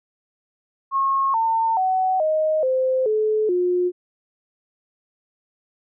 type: tone with pitch steps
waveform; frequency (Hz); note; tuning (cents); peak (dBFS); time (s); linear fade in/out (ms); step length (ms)
sine; 1086 / 902.7 / 750.4 / 623.7 / 518.5 / 431 / 358.2; C#6 / A5 / F#5 / D#5 / C5 / A4 / F4; -36 / +44 / +24 / +4 / -16 / -36 / +44; -17; 0.91-3.92; 50; 430
effects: none